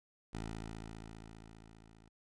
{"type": "tone with level ramp", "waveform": "10% pulse", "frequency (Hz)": 55, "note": "A1", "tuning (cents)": 0, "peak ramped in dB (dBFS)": [-31, -52], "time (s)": [0.33, 2.09], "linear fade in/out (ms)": 10, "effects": ["resampled to 22050 Hz"]}